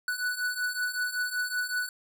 square beating tone pair, 1480 / 1485.3 Hz, F#6 / F#6, 0 / +6 cents, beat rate 5.3 Hz, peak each -34 / -31 dBFS, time 0.08-1.89 s, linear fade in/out 2 ms, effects none

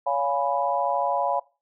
sine chord, C# dominant seventh, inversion none, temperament equal with one note detuned, 564.1 / 698.5 / 830.6 / 987.8 Hz, C#5 / E#5 / G#5 / B5, +30 / 0 / 0 / 0 cents, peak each -27 dBFS, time 0.06-1.4 s, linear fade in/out 10 ms, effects noise-tail reverb RT60 0.3 s tail -21 dB re dry

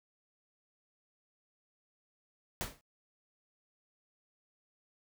pink noise with exponential decay, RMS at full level -33 dBFS, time 2.61-2.81 s, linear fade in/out 0 ms, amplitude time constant 43 ms, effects noise-tail reverb RT60 0.1 s tail -25 dB re dry

